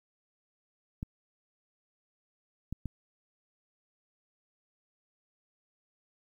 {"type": "clicks", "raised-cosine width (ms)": 5, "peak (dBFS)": -23, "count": 3, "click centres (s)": [1.029, 2.726, 2.857], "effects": ["10-bit"]}